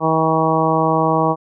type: harmonic tone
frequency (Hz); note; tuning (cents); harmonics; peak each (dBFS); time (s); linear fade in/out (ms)
160; D#3; +49; 1 / 2 / 3 / 4 / 5 / 6 / 7; -21 / -21 / -21 / -21 / -21 / -21 / -21; 0-1.36; 50
effects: none